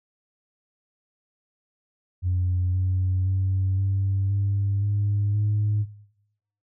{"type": "tone with pitch steps", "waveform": "sine", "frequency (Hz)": [90.6, 92.82, 95.1, 97.44, 99.83, 102.28, 104.8], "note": ["F#2", "F#2", "F#2", "G2", "G2", "G#2", "G#2"], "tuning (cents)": [-36, 6, 48, -10, 32, -26, 16], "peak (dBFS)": -19, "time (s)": [2.22, 5.86], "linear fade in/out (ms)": 50, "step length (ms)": 520, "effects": ["noise-tail reverb RT60 0.9 s tail -21 dB re dry", "tanh soft clip ceiling -17 dBFS"]}